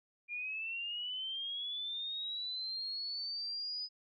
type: linear sweep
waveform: sine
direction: up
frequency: 2394 to 5000 Hz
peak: -37 dBFS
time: 0.28-3.89 s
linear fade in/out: 50 ms
effects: none